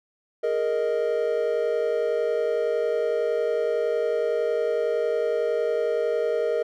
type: chord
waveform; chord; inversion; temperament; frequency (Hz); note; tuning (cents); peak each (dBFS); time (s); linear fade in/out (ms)
triangle; Ab suspended second; none; equal; 415.3 / 466.2 / 622.3; Ab4 / Bb4 / Eb5; 0 / 0 / 0; -27 / -22 / -25; 0.43-6.63; 10
effects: none